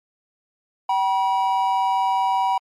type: tone pair together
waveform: triangle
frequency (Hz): 769.2 / 966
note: G5 / B5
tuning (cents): -33 / -39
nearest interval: major third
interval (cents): 394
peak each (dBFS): -19 / -18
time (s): 0.89-2.58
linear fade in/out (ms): 5
effects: MP3 64 kbps